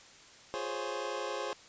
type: chord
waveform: 25% pulse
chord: Db major seventh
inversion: first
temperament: equal with one note detuned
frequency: 352.7 / 415.3 / 523.3 / 554.4 Hz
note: F4 / Ab4 / C5 / Db5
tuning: +17 / 0 / 0 / 0 cents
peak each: -40 / -36 / -35 / -37 dBFS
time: 0.54-1.53 s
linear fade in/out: 0 ms
effects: white hiss -55 dBFS RMS until 1.68 s + resampled to 16000 Hz

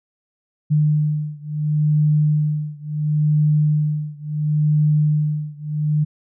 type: beating tone pair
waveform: sine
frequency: 150.7 / 151.42 Hz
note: D3 / D#3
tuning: +45 / -47 cents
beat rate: 0.72 Hz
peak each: -18 / -19 dBFS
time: 0.7-6.05 s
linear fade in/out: 20 ms
effects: none

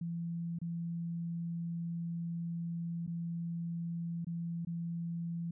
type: tone with dropouts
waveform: sine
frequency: 169 Hz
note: E3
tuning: 43 cents sharp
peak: -35 dBFS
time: 0.01-5.51 s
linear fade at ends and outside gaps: 5 ms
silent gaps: 0.588-0.615 / 3.066-3.075 / 4.247-4.268 / 4.65-4.67 s
effects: none

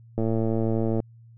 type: click train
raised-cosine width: 2 ms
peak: -13 dBFS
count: 93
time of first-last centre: 0.18-1.001 s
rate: 112 Hz
effects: added 115 Hz sine -47 dBFS peak until 1.37 s

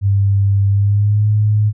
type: tone with pitch glide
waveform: sine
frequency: 99.3 to 105.81 Hz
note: G2 to G#2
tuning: +23 to +33 cents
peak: -10 dBFS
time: 0.01-1.73 s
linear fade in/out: 50 ms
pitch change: +110 cents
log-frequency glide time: 0.69-1.27 s
effects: none

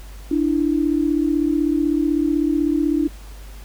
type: tone pair together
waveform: sine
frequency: 293.6 / 329.6 Hz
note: D4 / E4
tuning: 0 / 0 cents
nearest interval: major second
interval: 200 cents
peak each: -18 / -20 dBFS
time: 0.31-3.08 s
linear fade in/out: 5 ms
effects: added 50 Hz sine -35 dBFS peak until 3.64 s + pink hiss -46 dBFS RMS until 3.64 s

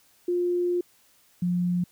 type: tone pair in turn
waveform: sine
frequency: 353.3 / 177.26 Hz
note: F4 / F3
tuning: +20 / +26 cents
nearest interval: octave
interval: 1194 cents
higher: first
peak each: -22 dBFS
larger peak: neither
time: 0.28-0.81 / 1.42-1.84 s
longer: first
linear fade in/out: 5 ms
effects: white hiss -61 dBFS RMS until 1.91 s

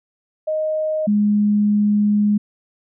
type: tone pair in turn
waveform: sine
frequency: 622.3 / 207.7 Hz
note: D#5 / G#3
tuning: 0 / 0 cents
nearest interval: octave + perfect fifth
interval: 1900 cents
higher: first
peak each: -18 / -13 dBFS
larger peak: second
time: 0.47-1.07 / 1.07-2.38 s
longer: second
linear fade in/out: 10 ms
effects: none

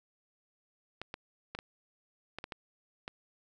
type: clicks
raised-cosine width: 0.3 ms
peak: -23 dBFS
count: 8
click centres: 1.016 / 1.141 / 1.55 / 1.589 / 2.386 / 2.441 / 2.522 / 3.079 s
effects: none

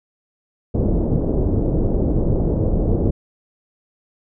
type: low-pass noise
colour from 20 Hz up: pink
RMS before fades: -18 dBFS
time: 0.74-3.11 s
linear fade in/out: 10 ms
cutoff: 510 Hz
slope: 24 dB/octave
effects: none

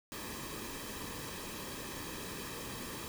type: noise with comb filter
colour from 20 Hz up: pink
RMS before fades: -43 dBFS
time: 0.12-3.08 s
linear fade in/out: 0 ms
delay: 1.4 ms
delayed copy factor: -0.6
effects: none

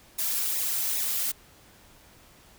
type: noise with flanger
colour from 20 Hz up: blue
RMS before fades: -28 dBFS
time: 0.18-1.32 s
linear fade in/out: 10 ms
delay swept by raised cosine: 0.65 to 4.05 ms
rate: 2.5 Hz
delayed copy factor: -0.8
effects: pink hiss -55 dBFS RMS until 2.58 s

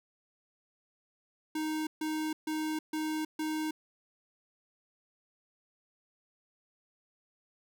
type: tone bursts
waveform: square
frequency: 311.1 Hz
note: D#4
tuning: in tune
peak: -32 dBFS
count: 5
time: 1.55-3.71 s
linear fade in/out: 5 ms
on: 320 ms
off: 140 ms
effects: none

